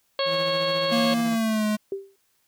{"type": "harmonic tone", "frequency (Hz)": 548, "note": "C#5", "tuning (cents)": -20, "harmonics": [1, 2, 3, 4, 5, 6, 7, 8], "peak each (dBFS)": [-24, -30, -36, -37, -36, -31, -38, -30], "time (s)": [0.19, 1.14], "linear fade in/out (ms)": 2}
{"type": "tone with tremolo", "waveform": "sawtooth", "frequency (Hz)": 165.1, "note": "E3", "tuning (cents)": 3, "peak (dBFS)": -27, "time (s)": [0.25, 1.38], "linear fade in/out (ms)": 50, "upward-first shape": "triangle", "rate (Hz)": 14, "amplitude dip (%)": 55}
{"type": "tone with pitch glide", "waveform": "square", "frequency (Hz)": [233.1, 212.5], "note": ["A#3", "G#3"], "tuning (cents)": [0, 40], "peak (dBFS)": -22, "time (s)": [0.91, 1.77], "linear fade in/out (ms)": 20, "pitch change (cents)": -160, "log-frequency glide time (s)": [1.23, 1.66]}
{"type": "tone with exponential decay", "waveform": "sine", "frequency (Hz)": 392, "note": "G4", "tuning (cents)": 0, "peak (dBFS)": -23, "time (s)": [1.92, 2.16], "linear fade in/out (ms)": 2, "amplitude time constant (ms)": 51}
{"effects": ["white hiss -68 dBFS RMS until 2.47 s"]}